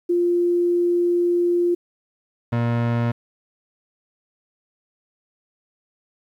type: tone pair in turn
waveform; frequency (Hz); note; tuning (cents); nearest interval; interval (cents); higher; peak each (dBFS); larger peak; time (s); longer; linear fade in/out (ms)
sine / 30% pulse; 349.2 / 118.02; F4 / A#2; 0 / +22; octave + perfect fifth; 1878; first; -16; neither; 0.09-1.75 / 2.52-3.12; first; 10
effects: low-pass 2000 Hz 12 dB/octave + 9-bit